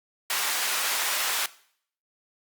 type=high-pass noise; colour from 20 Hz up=pink; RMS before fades=-27 dBFS; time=0.3-1.46 s; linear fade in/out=2 ms; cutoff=1100 Hz; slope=12 dB/octave; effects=noise-tail reverb RT60 0.6 s tail -19 dB re dry + Opus 48 kbps